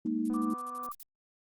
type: chord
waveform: sine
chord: Ab suspended second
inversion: none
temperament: equal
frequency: 207.7 / 233.1 / 311.1 Hz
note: Ab3 / Bb3 / Eb4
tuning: 0 / 0 / 0 cents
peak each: -37 / -31 / -32 dBFS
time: 0.05-0.54 s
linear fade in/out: 5 ms
type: noise bursts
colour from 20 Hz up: violet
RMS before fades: -46 dBFS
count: 10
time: 0.25-1.031 s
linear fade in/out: 2 ms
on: 34 ms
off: 49 ms
type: click train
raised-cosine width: 1 ms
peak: -36 dBFS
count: 147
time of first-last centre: 0.3-0.886 s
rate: 249 Hz
type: tone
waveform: sine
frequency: 1174.7 Hz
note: D6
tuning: in tune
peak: -36 dBFS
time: 0.34-0.92 s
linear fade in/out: 2 ms
effects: Opus 32 kbps